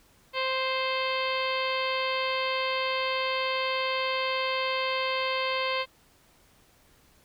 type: harmonic tone with a mistuned harmonic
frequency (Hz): 523.3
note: C5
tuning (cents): 0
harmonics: 1 / 2 / 3 / 4 / 5 / 6 / 7 / 8 / 9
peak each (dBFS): -31 / -31 / -39 / -34 / -35 / -36 / -41 / -40 / -44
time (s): 0.33-5.86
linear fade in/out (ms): 50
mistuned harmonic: 8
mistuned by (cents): +26
effects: pink hiss -61 dBFS RMS until 7.24 s